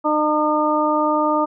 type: harmonic tone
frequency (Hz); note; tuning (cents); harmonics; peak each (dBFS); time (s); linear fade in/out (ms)
303.4; D#4; -44; 1 / 2 / 3 / 4; -21 / -21 / -21 / -21; 0.04-1.46; 20
effects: none